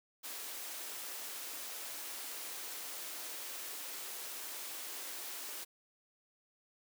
white high-pass noise, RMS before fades -44 dBFS, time 0.23-5.65 s, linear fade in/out 20 ms, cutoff 280 Hz, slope 24 dB/octave, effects none

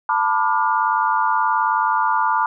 sine chord, B half-diminished seventh, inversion third, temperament just, 889 / 987.8 / 1185.3 / 1422.4 Hz, A5 / B5 / D6 / F6, +18 / 0 / +16 / +31 cents, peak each -20 / -20 / -22 / -24 dBFS, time 0.09-2.46 s, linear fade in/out 2 ms, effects none

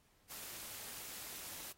white noise with amplitude modulation, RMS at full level -45 dBFS, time 0.29-1.73 s, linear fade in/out 20 ms, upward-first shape sine, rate 237 Hz, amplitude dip 70%, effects pink hiss -72 dBFS RMS until 1.77 s + AAC 48 kbps

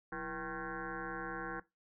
sine tone with frequency modulation, 932.3 Hz, A#5, in tune, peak -38 dBFS, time 0.12-1.6 s, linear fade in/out 5 ms, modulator 150 Hz, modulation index 5.2, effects noise-tail reverb RT60 0.2 s tail -18 dB re dry

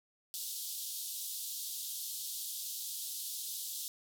white band-pass noise, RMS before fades -41 dBFS, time 0.34-3.88 s, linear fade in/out 0 ms, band 3300 to 16000 Hz, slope 48 dB/octave, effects none

